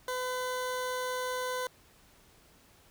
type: tone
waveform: 20% pulse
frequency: 505 Hz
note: B4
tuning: 39 cents sharp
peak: -27 dBFS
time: 0.08-1.67 s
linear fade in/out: 2 ms
effects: pink hiss -61 dBFS RMS until 2.9 s